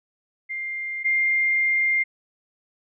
sine tone pair in turn, 2100 / 2108 Hz, C7 / C7, +6 / +12 cents, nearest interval unison, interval 6 cents, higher second, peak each -27 / -18 dBFS, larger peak second, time 0.49-1.04 / 1.04-2.04 s, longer second, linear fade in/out 20 ms, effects none

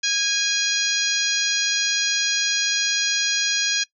harmonic tone, 823 Hz, G#5, 16 cents flat, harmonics 2 / 3 / 4 / 5 / 6 / 7 / 8, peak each -27 / -27 / -27 / -27 / -27 / -27 / -27 dBFS, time 0.03-3.84 s, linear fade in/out 10 ms, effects noise-tail reverb RT60 0.1 s tail -21 dB re dry

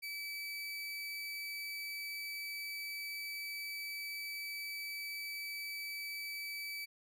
30% pulse tone, 2301 Hz, D7, 36 cents flat, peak -38 dBFS, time 0.02-6.86 s, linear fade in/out 20 ms, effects none

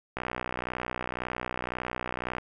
click train, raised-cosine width 0.5 ms, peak -16 dBFS, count 138, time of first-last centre 0.17-2.383 s, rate 61.9 Hz, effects none

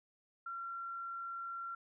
sine tone, 1368 Hz, F6, 36 cents flat, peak -40 dBFS, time 0.46-1.75 s, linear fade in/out 5 ms, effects none

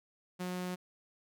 sawtooth tone, 181.1 Hz, F#3, 37 cents flat, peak -32 dBFS, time 0.39-0.76 s, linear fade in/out 20 ms, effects none

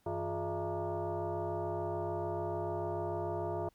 sine tone with frequency modulation, 161.9 Hz, E3, 31 cents flat, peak -33 dBFS, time 0.06-3.69 s, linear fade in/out 5 ms, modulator 257 Hz, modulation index 2.9, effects pink hiss -72 dBFS RMS until 3.74 s

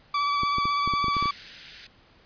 40% pulse tone with vibrato, 1150 Hz, D6, 37 cents flat, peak -22 dBFS, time 0.14-1.31 s, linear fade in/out 5 ms, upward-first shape sine, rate 16 Hz, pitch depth 19 cents each way
clicks, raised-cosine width 3 ms, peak -20 dBFS, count 10, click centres 0.434 / 0.584 / 0.655 / 0.876 / 0.937 / 1.043 / 1.083 / 1.167 / 1.226 / 1.257 s
white high-pass noise, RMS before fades -40 dBFS, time 1.13-1.87 s, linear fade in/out 5 ms, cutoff 1400 Hz, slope 96 dB/octave
effects pink hiss -57 dBFS RMS until 2.25 s + resampled to 11025 Hz

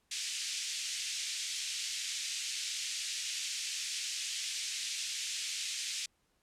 white band-pass noise, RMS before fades -38 dBFS, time 0.11-6.06 s, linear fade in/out 5 ms, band 2300 to 7500 Hz, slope 24 dB/octave, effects pink hiss -75 dBFS RMS until 6.42 s + low-pass 12000 Hz 12 dB/octave

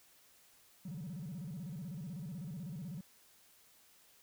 triangle tone with vibrato, 164.1 Hz, E3, 8 cents flat, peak -38 dBFS, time 0.85-3.01 s, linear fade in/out 5 ms, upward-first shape square, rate 16 Hz, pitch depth 240 cents each way, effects tanh soft clip ceiling -37 dBFS + white hiss -65 dBFS RMS until 4.22 s

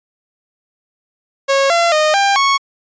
sawtooth tone with pitch steps, 548 / 682 / 615 / 796 / 1105 Hz, C#5 / F5 / D#5 / G5 / C#6, -20 / -41 / -20 / +26 / -6 cents, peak -7 dBFS, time 1.48-2.58 s, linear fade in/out 20 ms, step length 220 ms, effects resampled to 16000 Hz

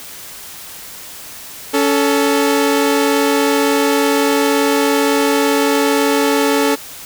sawtooth tone pair together, 280.7 / 440 Hz, C#4 / A4, +22 / 0 cents, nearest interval minor sixth, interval 778 cents, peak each -11 dBFS, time 1.73-6.76 s, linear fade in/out 20 ms, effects white hiss -33 dBFS RMS until 7.05 s

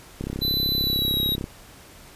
click train, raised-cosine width 3 ms, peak -16 dBFS, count 42, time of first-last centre 0.21-1.441 s, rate 33.3 Hz
square tone with pitch glide, 4000 to 3824 Hz, B7 to A#7, +21 to +43 cents, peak -22 dBFS, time 0.41-1.36 s, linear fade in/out 20 ms, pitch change -78 cents, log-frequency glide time 0.77-1.23 s
effects pink hiss -47 dBFS RMS until 2.15 s + resampled to 32000 Hz

